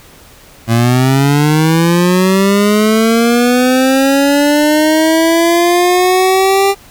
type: linear sweep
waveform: 25% pulse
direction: up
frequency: 112.8 to 398 Hz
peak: -4 dBFS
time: 0.67-6.75 s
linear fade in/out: 50 ms
effects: pink hiss -40 dBFS RMS until 6.9 s